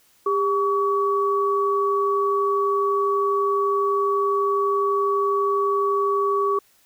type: tone pair together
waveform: sine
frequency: 400.6 / 1133 Hz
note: G4 / C#6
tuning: +38 / +37 cents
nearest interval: octave + tritone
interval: 1799 cents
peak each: -21 dBFS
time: 0.26-6.59 s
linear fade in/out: 5 ms
effects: white hiss -59 dBFS RMS until 6.85 s